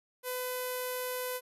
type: tone with low-pass filter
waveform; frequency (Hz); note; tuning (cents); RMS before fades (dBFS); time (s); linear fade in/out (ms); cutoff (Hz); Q
sawtooth; 503; B4; +32; -36; 0.23-1.41; 50; 12000; 8.1
effects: none